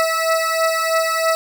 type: beating tone pair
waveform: 20% pulse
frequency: 650 / 653.1 Hz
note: E5 / E5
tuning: -24 / -16 cents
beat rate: 3.1 Hz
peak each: -13 / -16 dBFS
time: 0-1.35 s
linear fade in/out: 0 ms
effects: none